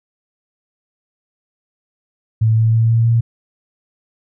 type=tone with pitch steps; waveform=sine; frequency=111 / 112.22 / 113.46 / 114.72 / 115.98 Hz; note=A2 / A2 / A#2 / A#2 / A#2; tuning=+16 / +35 / -46 / -27 / -8 cents; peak=-10 dBFS; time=2.41-3.21 s; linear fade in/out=10 ms; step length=160 ms; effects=none